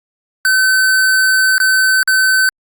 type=tone with dropouts; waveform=square; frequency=1528 Hz; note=G6; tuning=45 cents flat; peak=-10 dBFS; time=0.45-2.49 s; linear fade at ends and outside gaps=1 ms; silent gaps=1.581-1.601 / 2.03-2.076 s; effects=Opus 48 kbps